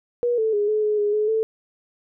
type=tone with pitch steps; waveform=sine; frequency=481.8 / 440.9 / 412.8 / 428 / 423 / 413.9 / 425.1 / 442 Hz; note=B4 / A4 / G#4 / A4 / G#4 / G#4 / G#4 / A4; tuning=-43 / +4 / -10 / -48 / +32 / -6 / +40 / +8 cents; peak=-18 dBFS; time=0.23-1.43 s; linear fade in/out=0 ms; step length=150 ms; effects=none